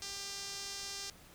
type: tone with band-pass filter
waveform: sawtooth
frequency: 396.7 Hz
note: G4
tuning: 21 cents sharp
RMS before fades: -43 dBFS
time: 0.02-1.1 s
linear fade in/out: 0 ms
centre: 5600 Hz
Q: 2.3
effects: pink hiss -58 dBFS RMS until 1.34 s